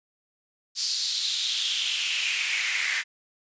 pink noise with high-pass filter sweep, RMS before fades -27 dBFS, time 0.75-3.04 s, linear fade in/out 50 ms, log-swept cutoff 4800 to 1900 Hz, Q 4.5, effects resampled to 16000 Hz

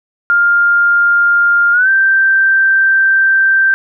sine tone with pitch glide, 1403 to 1565.7 Hz, F6 to G6, +8 to -3 cents, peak -7 dBFS, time 0.3-3.74 s, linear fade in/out 0 ms, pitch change +189 cents, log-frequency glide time 1.72-1.89 s, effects none

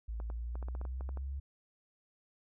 sine exponential sweep, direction up, 55 to 69.4 Hz, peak -36 dBFS, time 0.08-1.4 s, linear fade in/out 10 ms
clicks, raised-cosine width 1 ms, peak -33 dBFS, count 11, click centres 0.201 / 0.301 / 0.555 / 0.627 / 0.685 / 0.751 / 0.814 / 0.852 / 1.009 / 1.091 / 1.173 s
effects none

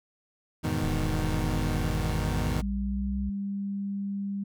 25% pulse chord, E major seventh, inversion none, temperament equal with one note detuned, 82.69 / 103.83 / 123.47 / 155.56 Hz, E2 / G#2 / B2 / D#3, +6 / 0 / 0 / 0 cents, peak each -29 / -29 / -30 / -28 dBFS, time 0.63-2.62 s, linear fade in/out 20 ms
sine linear sweep, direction up, 30.87 to 66.1 Hz, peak -30 dBFS, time 0.83-3.3 s, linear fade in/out 10 ms
sine tone, 199 Hz, G3, 26 cents sharp, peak -29 dBFS, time 2.62-4.44 s, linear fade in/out 10 ms
effects none

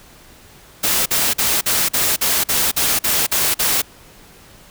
white noise bursts, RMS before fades -17 dBFS, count 11, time 0.83-3.82 s, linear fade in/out 10 ms, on 230 ms, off 46 ms, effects pink hiss -45 dBFS RMS until 4.7 s

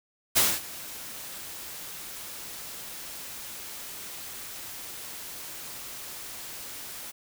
white noise with ADSR envelope, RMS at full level -20 dBFS, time 0.35-7.12 s, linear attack 22 ms, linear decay 230 ms, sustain -20 dB, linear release 21 ms, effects none

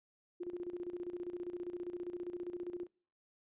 sine tone with tremolo, 352.6 Hz, F4, 17 cents sharp, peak -37 dBFS, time 0.4-2.87 s, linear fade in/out 10 ms, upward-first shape square, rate 15 Hz, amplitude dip 70%, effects noise-tail reverb RT60 0.5 s tail -26 dB re dry + resampled to 8000 Hz

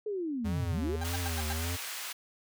sine linear two-way sweep, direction down then up, 436.1 to 82.4 to 436.1 Hz, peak -31 dBFS, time 0.06-0.96 s, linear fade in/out 5 ms, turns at 0.69 s
square tone with vibrato, 82.41 Hz, E2, in tune, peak -33 dBFS, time 0.44-1.77 s, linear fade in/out 20 ms, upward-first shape triangle, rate 1.7 Hz, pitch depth 140 cents each way
30% pulse tone bursts, 794 Hz, G5, 22 cents sharp, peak -33 dBFS, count 5, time 1.01-1.528 s, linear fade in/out 5 ms, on 30 ms, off 92 ms
pink high-pass noise, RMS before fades -39 dBFS, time 1.04-2.13 s, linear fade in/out 10 ms, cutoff 1400 Hz, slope 12 dB/octave
effects none

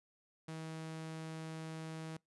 sawtooth tone, 160 Hz, D#3, 49 cents sharp, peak -39 dBFS, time 0.48-2.17 s, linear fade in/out 5 ms, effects noise-tail reverb RT60 0.2 s tail -26 dB re dry + resampled to 24000 Hz

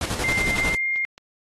pink noise with tremolo, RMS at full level -26 dBFS, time 0.01-0.75 s, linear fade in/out 2 ms, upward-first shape square, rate 11 Hz, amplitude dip 50%
sine tone with pitch glide, 2093 to 2119 Hz, C7 to C7, 0 to +21 cents, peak -21 dBFS, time 0.24-1.05 s, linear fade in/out 0 ms, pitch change +21 cents, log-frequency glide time 0.7-0.85 s
click train, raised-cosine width 0.2 ms, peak -24 dBFS, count 4, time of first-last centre 0.52-1.179 s, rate 4.55 Hz
effects low-pass 11000 Hz 12 dB/octave + AAC 32 kbps

